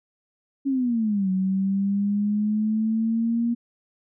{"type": "exponential two-way sweep", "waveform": "sine", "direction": "down then up", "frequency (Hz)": [279.2, 186.8, 236.9], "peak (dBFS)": -20, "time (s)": [0.65, 3.55], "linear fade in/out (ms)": 20, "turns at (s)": 1.3, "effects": []}